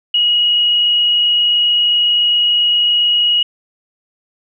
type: tone with frequency modulation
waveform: sine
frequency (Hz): 2897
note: F#7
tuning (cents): -37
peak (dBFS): -10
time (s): 0.14-3.43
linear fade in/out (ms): 5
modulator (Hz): 27.4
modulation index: 0.66
effects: none